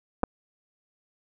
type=clicks; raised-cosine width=1 ms; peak=-13 / -9 dBFS; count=2; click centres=0.233 / 0.237 s; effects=none